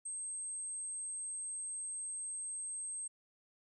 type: tone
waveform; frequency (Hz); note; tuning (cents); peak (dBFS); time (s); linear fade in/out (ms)
sine; 8372; C9; 0; -39; 0.05-3.08; 10
effects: none